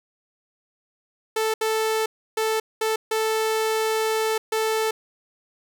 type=tone bursts at uneven times; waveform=sawtooth; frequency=440 Hz; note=A4; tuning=in tune; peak=-17 dBFS; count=6; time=1.36-1.54 / 1.61-2.06 / 2.37-2.6 / 2.81-2.96 / 3.11-4.38 / 4.52-4.91 s; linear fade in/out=5 ms; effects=none